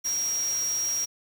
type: tone in noise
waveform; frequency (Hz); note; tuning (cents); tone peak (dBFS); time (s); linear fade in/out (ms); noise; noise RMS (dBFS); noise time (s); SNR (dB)
sine; 5650; F8; +19; -25; 0.04-1.06; 20; white; -38; 0.04-1.06; +10
effects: none